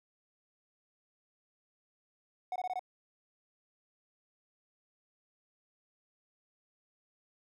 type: tone bursts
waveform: triangle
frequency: 736 Hz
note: F#5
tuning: 9 cents flat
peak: -31 dBFS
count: 5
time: 2.52-2.794 s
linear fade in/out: 2 ms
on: 38 ms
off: 21 ms
effects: none